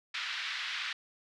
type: band-pass noise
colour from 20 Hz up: pink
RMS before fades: -37 dBFS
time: 0.14-0.93 s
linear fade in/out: 5 ms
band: 1500 to 4200 Hz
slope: 24 dB/octave
effects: none